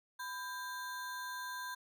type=ring-modulated tone; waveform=square; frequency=1295 Hz; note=E6; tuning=31 cents flat; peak=-38 dBFS; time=0.19-1.75 s; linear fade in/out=10 ms; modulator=295 Hz; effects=none